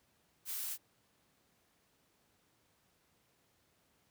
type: noise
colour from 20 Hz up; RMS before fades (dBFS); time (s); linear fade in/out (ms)
blue; -40; 0.45-0.78; 50
effects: pink hiss -73 dBFS RMS until 4.1 s + high-pass 80 Hz 12 dB/octave